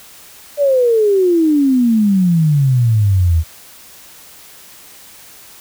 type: exponential sweep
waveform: sine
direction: down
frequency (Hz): 590 to 77.78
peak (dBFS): -9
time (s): 0.57-3.44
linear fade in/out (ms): 50
effects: white hiss -40 dBFS RMS until 5.6 s